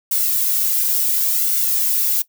violet noise with flanger, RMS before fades -18 dBFS, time 0.11-2.22 s, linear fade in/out 5 ms, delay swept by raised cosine 1.4 to 2.5 ms, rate 0.7 Hz, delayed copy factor +0.65, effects noise-tail reverb RT60 0.1 s tail -18 dB re dry

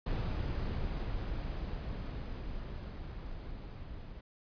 brown noise with level ramp, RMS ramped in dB -33 to -46 dBFS, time 0.06-4.21 s, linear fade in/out 5 ms, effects resampled to 11025 Hz

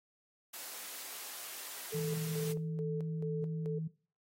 white high-pass noise, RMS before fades -45 dBFS, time 0.53-2.53 s, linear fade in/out 10 ms, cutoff 370 Hz, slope 12 dB/octave
sine tone with tremolo, 440 Hz, A4, in tune, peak -36 dBFS, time 1.92-3.79 s, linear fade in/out 10 ms, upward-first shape square, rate 2.3 Hz, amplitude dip 70%
sine tone, 160 Hz, D#3, 49 cents sharp, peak -35 dBFS, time 1.94-3.88 s, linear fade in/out 10 ms
effects noise-tail reverb RT60 0.4 s tail -19 dB re dry + AAC 48 kbps

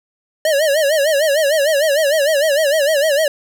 square tone with vibrato, 595 Hz, D5, 22 cents sharp, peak -13 dBFS, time 0.45-3.28 s, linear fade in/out 2 ms, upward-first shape sine, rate 6.6 Hz, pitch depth 140 cents each way, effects none

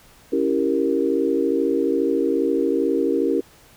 sine chord, C# diminished seventh, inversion none, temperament equal, 277.2 / 329.6 / 392 / 466.2 Hz, C#4 / E4 / G4 / Bb4, 0 / 0 / 0 / 0 cents, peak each -23 dBFS, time 0.32-3.41 s, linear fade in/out 10 ms, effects pink hiss -51 dBFS RMS until 3.76 s

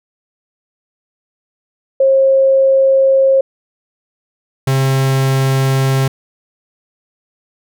sine / 45% pulse tone pair in turn, 537 / 133.94 Hz, C5 / C3, +45 / +41 cents, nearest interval 2 octaves, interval 2404 cents, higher first, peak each -7 / -11 dBFS, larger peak first, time 2-3.41 / 4.67-6.08 s, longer neither, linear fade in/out 5 ms, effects none

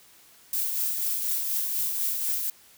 violet noise with tremolo, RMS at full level -26 dBFS, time 0.53-2.5 s, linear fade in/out 2 ms, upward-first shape triangle, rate 4.1 Hz, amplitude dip 40%, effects white hiss -55 dBFS RMS until 2.77 s

